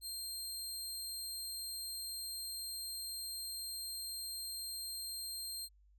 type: tone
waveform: 20% pulse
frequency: 4186 Hz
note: C8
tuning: in tune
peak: -35 dBFS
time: 0.01-5.69 s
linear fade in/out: 50 ms
effects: added 50 Hz sine -63 dBFS peak until 5.98 s